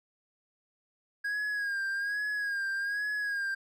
triangle tone with vibrato, 1636 Hz, G#6, 26 cents flat, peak -28 dBFS, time 1.24-3.55 s, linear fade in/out 10 ms, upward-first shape sine, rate 1.2 Hz, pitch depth 57 cents each way, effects none

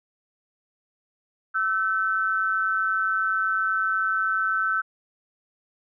sine tone pair together, 1325.7 / 1518 Hz, E6 / F#6, +9 / +44 cents, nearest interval major second, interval 235 cents, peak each -24 dBFS, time 1.54-4.82 s, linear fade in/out 20 ms, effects none

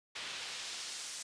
pink noise with band-pass filter sweep, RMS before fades -43 dBFS, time 0.15-1.23 s, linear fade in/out 10 ms, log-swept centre 2800 to 7200 Hz, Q 1, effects resampled to 22050 Hz

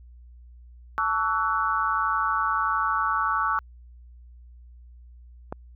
sine chord, F# minor seventh, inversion first, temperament equal with one note detuned, 880 / 1130.1 / 1318.5 / 1480 Hz, A5 / C#6 / E6 / F#6, 0 / +33 / 0 / 0 cents, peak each -30 / -26 / -26 / -29 dBFS, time 0.98-3.59 s, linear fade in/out 0 ms
click, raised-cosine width 1 ms, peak -17 dBFS, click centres 5.525 s
effects added 60 Hz sine -45 dBFS peak until 5.75 s

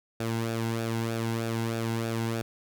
sawtooth tone with flanger, 114.2 Hz, A#2, 35 cents flat, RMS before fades -30 dBFS, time 0.2-2.42 s, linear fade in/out 5 ms, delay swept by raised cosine 0.97 to 1.7 ms, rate 3.2 Hz, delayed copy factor -0.6, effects none

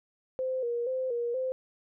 sine tone with vibrato, 495.7 Hz, B4, 6 cents sharp, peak -28 dBFS, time 0.39-1.52 s, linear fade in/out 0 ms, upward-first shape square, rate 2.1 Hz, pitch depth 75 cents each way, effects none

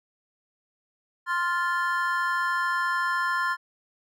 triangle chord, F major, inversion second, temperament just, 1047.7 / 1396.9 / 1746.1 Hz, C6 / F6 / A6, +2 / 0 / -14 cents, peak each -25 / -27 / -27 dBFS, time 1.26-3.57 s, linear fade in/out 50 ms, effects none

